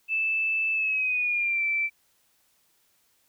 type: tone with pitch glide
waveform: sine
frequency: 2633 to 2332 Hz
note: E7 to D7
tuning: -3 to -13 cents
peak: -23 dBFS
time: 0.08-1.9 s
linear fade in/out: 50 ms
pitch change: -210 cents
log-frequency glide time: 0.73-1.64 s
effects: white hiss -67 dBFS RMS until 3.28 s